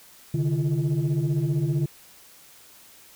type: tone cluster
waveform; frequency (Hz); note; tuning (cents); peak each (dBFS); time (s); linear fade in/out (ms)
sine; 135.4 / 150.8 / 340.6; C#3 / D3 / F4; -40 / +46 / -43; -24 / -22 / -29; 0.34-1.86; 5
effects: tanh soft clip ceiling -17 dBFS + white hiss -51 dBFS RMS until 3.15 s